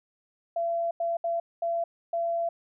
sine tone bursts at uneven times, 677 Hz, E5, 46 cents sharp, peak -25 dBFS, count 5, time 0.56-0.91 / 1-1.17 / 1.24-1.4 / 1.62-1.84 / 2.13-2.49 s, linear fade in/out 5 ms, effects none

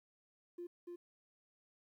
triangle tone with echo, 349.2 Hz, F4, in tune, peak -39 dBFS, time 0.58-0.67 s, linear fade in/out 10 ms, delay 290 ms, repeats 1, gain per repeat -3 dB, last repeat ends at 0.96 s, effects tanh soft clip ceiling -41 dBFS + 13-bit

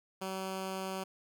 10% pulse tone, 190 Hz, F#3, 46 cents sharp, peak -28 dBFS, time 0.21-1.04 s, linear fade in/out 10 ms, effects none

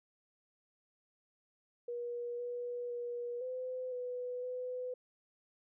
sine tone with pitch steps, 479.8 / 485.7 / 481 / 509 / 495.6 / 502 Hz, A#4 / B4 / B4 / C5 / B4 / B4, +50 / -29 / -46 / -48 / +6 / +28 cents, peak -37 dBFS, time 1.88-4.94 s, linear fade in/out 5 ms, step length 510 ms, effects none

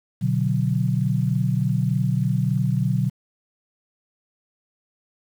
sine chord, B minor, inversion none, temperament equal, 123.47 / 146.83 / 185 Hz, B2 / D3 / F#3, 0 / 0 / 0 cents, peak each -22 / -23 / -24 dBFS, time 0.21-3.1 s, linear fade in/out 20 ms, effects 8-bit

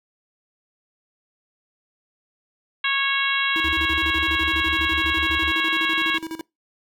harmonic tone, 550 Hz, C#5, 14 cents flat, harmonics 2 / 3 / 4 / 5 / 6 / 7, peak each -28 / -25 / -25 / -26 / -27 / -30 dBFS, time 2.84-6.18 s, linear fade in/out 5 ms
square tone with tremolo, 323.6 Hz, E4, 32 cents flat, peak -28 dBFS, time 3.56-6.41 s, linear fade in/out 0 ms, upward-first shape square, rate 12 Hz, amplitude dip 80%
sine tone bursts, 74.1 Hz, D2, 16 cents sharp, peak -29 dBFS, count 15, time 3.64-5.513 s, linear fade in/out 10 ms, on 95 ms, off 32 ms
effects noise-tail reverb RT60 0.2 s tail -25 dB re dry

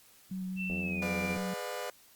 sine tone with vibrato, 186.6 Hz, F#3, 15 cents sharp, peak -34 dBFS, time 0.31-1.54 s, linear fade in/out 5 ms, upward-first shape sine, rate 4.7 Hz, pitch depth 11 cents each way
sine tone with pitch glide, 2676 to 2370 Hz, E7 to D7, +25 to +15 cents, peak -35 dBFS, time 0.56-1.38 s, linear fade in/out 50 ms, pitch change -210 cents, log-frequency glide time 0.79-1.09 s
click train, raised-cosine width 2 ms, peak -28 dBFS, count 58, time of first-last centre 0.7-1.366 s, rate 85.6 Hz
sawtooth chord, G# diminished seventh, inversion none, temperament just, 415.3 / 498.4 / 598 / 717.6 Hz, G#4 / B4 / D5 / F5, 0 / +16 / +31 / +47 cents, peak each -40 / -36 / -37 / -39 dBFS, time 1.02-1.9 s, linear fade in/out 2 ms
effects white hiss -60 dBFS RMS until 2.15 s + Opus 48 kbps

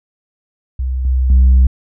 sine tone with level steps, 64.3 Hz, C2, 30 cents flat, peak -15 / -10 / -3 dBFS, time 0.79-1.67 s, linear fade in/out 5 ms, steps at 1.05 / 1.3 s, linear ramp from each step 2 ms, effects tanh soft clip ceiling -4 dBFS

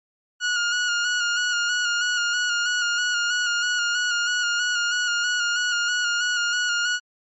sawtooth tone with vibrato, 1439 Hz, F#6, 49 cents flat, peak -17 dBFS, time 0.4-7 s, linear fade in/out 50 ms, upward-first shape square, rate 3.1 Hz, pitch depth 26 cents each way, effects MP3 32 kbps

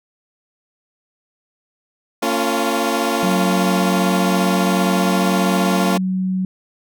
15% pulse chord, Bb minor, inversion none, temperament equal with one note detuned, 227.8 / 277.2 / 349.2 Hz, Bb3 / Db4 / F4, -40 / 0 / 0 cents, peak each -15 dBFS, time 2.22-5.98 s, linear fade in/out 10 ms
sine tone with pitch glide, 185 to 186.72 Hz, F#3 to F#3, 0 to +16 cents, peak -17 dBFS, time 3.23-6.45 s, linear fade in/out 2 ms, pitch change +16 cents, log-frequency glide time 4.31-5.47 s
effects none

